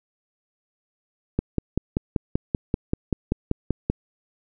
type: click train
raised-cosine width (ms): 3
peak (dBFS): -8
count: 14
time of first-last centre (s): 1.39-3.9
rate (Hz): 5.18
effects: none